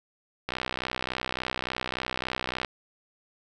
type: click train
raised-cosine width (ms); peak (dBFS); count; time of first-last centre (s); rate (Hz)
0.3; -13; 138; 0.49-2.647; 63.5
effects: none